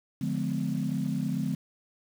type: chord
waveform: sine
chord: D diminished seventh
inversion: none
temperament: just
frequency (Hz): 146.83 / 176.2 / 211.4 / 253.7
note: D3 / F3 / Ab3 / Cb4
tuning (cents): 0 / +16 / +31 / +47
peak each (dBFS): -32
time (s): 0.21-1.55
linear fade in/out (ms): 5
effects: tanh soft clip ceiling -18 dBFS + 8-bit